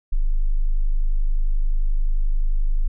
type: tone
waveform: sine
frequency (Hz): 25.71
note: G#0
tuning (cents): -17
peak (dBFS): -15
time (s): 0.12-2.88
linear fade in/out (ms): 10
effects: none